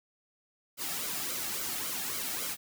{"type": "noise with flanger", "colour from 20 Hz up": "white", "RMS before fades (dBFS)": -35, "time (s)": [0.77, 2.57], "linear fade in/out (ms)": 50, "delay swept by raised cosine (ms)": [1.1, 2.05], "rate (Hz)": 3.6, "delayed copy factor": -0.6, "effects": []}